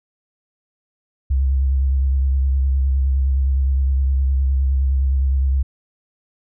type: tone with vibrato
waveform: sine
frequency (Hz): 67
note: C2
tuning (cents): +42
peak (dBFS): -14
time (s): 1.3-5.63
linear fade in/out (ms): 10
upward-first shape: triangle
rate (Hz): 9.7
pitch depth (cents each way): 50
effects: none